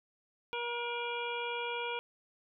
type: harmonic tone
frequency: 476.2 Hz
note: A#4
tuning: 37 cents sharp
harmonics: 1 / 2 / 3 / 5 / 6 / 7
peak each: -39 / -39 / -44 / -40 / -46 / -45 dBFS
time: 0.53-1.99 s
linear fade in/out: 0 ms
effects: none